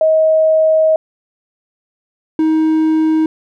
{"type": "tone pair in turn", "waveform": ["sine", "triangle"], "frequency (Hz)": [633, 315.7], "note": ["D#5", "D#4"], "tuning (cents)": [30, 25], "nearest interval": "octave", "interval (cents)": 1205, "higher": "first", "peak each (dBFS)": [-8, -8], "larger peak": "neither", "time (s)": [[0.01, 0.96], [2.39, 3.26]], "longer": "first", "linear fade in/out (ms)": 2, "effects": []}